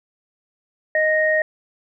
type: tone pair together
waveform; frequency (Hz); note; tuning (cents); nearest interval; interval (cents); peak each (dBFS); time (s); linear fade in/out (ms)
sine; 622.3 / 1864.8; D#5 / A#6; 0 / 0; octave + perfect fifth; 1900; -18; 0.95-1.42; 2
effects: none